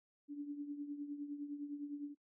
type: tone with tremolo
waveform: sine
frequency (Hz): 289.4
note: D4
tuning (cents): -25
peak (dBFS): -38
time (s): 0.28-2.15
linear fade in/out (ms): 50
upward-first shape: triangle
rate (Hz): 9.8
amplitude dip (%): 70
effects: noise-tail reverb RT60 0.1 s tail -23 dB re dry